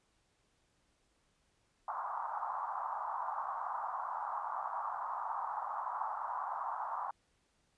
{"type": "band-pass noise", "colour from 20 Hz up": "pink", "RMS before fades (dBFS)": -39, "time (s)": [1.88, 7.11], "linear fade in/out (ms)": 5, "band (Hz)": [790, 1200], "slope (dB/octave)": 48, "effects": ["pink hiss -75 dBFS RMS until 7.77 s", "resampled to 22050 Hz"]}